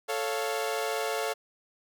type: chord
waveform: sawtooth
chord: A augmented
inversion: none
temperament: equal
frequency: 440 / 554.4 / 698.5 Hz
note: A4 / C#5 / E#5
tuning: 0 / 0 / 0 cents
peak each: -28 / -30 / -30 dBFS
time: 0.08-1.34 s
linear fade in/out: 20 ms
effects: none